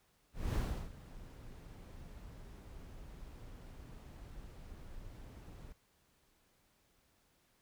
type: noise with ADSR envelope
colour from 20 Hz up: brown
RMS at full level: -33 dBFS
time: 0.33-5.73 s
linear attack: 220 ms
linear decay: 340 ms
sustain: -18 dB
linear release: 10 ms
effects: pink hiss -73 dBFS RMS until 7.61 s